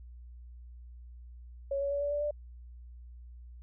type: tone with pitch steps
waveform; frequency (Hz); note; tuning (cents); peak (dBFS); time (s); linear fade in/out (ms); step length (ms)
sine; 554.4 / 561.5 / 568.7 / 575.9 / 583.3 / 590.8; C#5 / C#5 / C#5 / D5 / D5 / D5; 0 / +22 / +44 / -34 / -12 / +10; -29; 1.71-2.31; 5; 100
effects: added 60 Hz sine -46 dBFS peak until 3.62 s